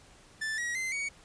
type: tone with pitch steps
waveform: 45% pulse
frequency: 1760 / 1908.2 / 2069 / 2243 Hz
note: A6 / A#6 / C7 / C#7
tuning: 0 / +40 / -20 / +20 cents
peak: -31 dBFS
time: 0.41-1.09 s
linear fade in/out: 10 ms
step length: 170 ms
effects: pink hiss -57 dBFS RMS until 1.24 s + resampled to 22050 Hz